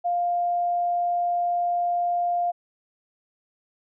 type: tone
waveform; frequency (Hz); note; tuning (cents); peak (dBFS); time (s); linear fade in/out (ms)
sine; 701; F5; +6; -21; 0.04-2.52; 20
effects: none